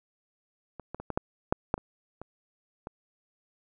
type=clicks; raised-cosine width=1 ms; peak=-26 / -22 / -25 / -18 / -12 / -9 / -10 / -26 / -26 / -23 dBFS; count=10; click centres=0.797 / 0.946 / 1 / 1.103 / 1.175 / 1.525 / 1.741 / 1.779 / 2.216 / 2.871 s; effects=none